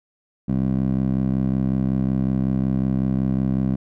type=tone with band-pass filter; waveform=15% pulse; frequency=65.41 Hz; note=C2; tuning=in tune; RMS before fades=-21 dBFS; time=0.48-3.76 s; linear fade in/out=10 ms; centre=200 Hz; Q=1.5; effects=none